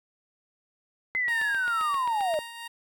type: linear sweep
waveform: sine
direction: down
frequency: 2070 to 587.3 Hz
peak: -24 dBFS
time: 1.15-2.39 s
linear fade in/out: 0 ms
type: click train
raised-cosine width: 0.3 ms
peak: -23 dBFS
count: 10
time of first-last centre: 1.15-2.34 s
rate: 7.56 Hz
type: tone with tremolo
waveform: 15% pulse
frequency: 932.3 Hz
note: A#5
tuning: in tune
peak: -27 dBFS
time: 1.28-2.68 s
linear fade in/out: 10 ms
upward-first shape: triangle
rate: 2.2 Hz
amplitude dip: 60%
effects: none